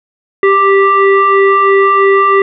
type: tone with frequency modulation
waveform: sine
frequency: 391 Hz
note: G4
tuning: 4 cents flat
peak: -5 dBFS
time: 0.43-2.42 s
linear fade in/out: 2 ms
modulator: 785 Hz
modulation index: 1.7
effects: none